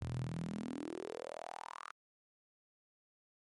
sawtooth tone with high-pass filter sweep, 40.9 Hz, E1, 13 cents flat, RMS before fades -43 dBFS, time 0.01-1.91 s, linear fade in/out 0 ms, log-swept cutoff 97 to 1300 Hz, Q 5.8, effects MP3 48 kbps

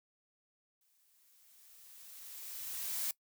blue noise with exponential growth, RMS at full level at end -35 dBFS, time 0.81-3.11 s, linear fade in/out 2 ms, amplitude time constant 500 ms, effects noise-tail reverb RT60 0.1 s tail -21 dB re dry

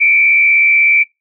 sine tone with frequency modulation, 2326 Hz, D7, 17 cents flat, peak -7 dBFS, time 0-1.04 s, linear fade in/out 20 ms, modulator 76.3 Hz, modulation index 0.91, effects noise-tail reverb RT60 0.2 s tail -25 dB re dry

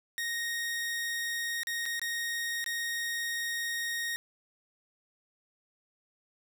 sawtooth tone with dropouts, 1864.7 Hz, A#6, in tune, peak -28 dBFS, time 0.18-4.16 s, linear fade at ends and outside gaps 0 ms, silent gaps 1.633-1.671 / 1.856-1.861 / 1.995-2.016 / 2.642-2.662 s, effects none

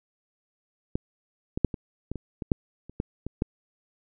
clicks, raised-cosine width 3 ms, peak -13 / -15 / -6 / -20 / -18 / -21 / -19 / -7 / -29 / -14 / -19 / -11 dBFS, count 12, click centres 0.955 / 1.575 / 1.647 / 1.742 / 2.116 / 2.157 / 2.422 / 2.518 / 2.896 / 3.001 / 3.266 / 3.421 s, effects none

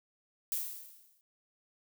violet noise with exponential decay, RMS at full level -32 dBFS, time 0.52-1.21 s, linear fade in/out 0 ms, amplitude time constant 150 ms, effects none

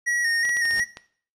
square tone with vibrato, 1883 Hz, A#6, 17 cents sharp, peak -21 dBFS, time 0.06-0.85 s, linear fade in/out 20 ms, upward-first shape square, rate 2.7 Hz, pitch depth 33 cents each way
clicks, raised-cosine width 0.2 ms, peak -19 dBFS, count 7, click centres 0.452 / 0.493 / 0.569 / 0.654 / 0.709 / 0.795 / 0.971 s
pink noise with exponential growth, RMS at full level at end -36 dBFS, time 0.51-0.8 s, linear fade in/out 2 ms, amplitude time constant 62 ms
effects noise-tail reverb RT60 0.5 s tail -17 dB re dry + low-pass 9000 Hz 12 dB/octave

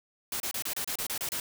white noise bursts, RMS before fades -33 dBFS, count 10, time 0.32-1.4 s, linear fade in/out 2 ms, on 81 ms, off 30 ms, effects none

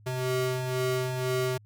30% pulse ring-modulated tone, 256 Hz, C4, 38 cents flat, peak -21 dBFS, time 0.06-1.58 s, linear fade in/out 10 ms, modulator 127 Hz, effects added 105 Hz sine -52 dBFS peak until 1.65 s

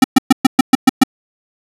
square tone bursts, 261.6 Hz, C4, in tune, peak -3 dBFS, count 8, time 0.02-1.036 s, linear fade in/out 5 ms, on 22 ms, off 120 ms, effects resampled to 32000 Hz

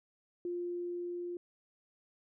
sine tone with level ramp, 350.7 Hz, F4, 7 cents sharp, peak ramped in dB -34 to -37 dBFS, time 0.45-1.37 s, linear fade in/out 2 ms, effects none

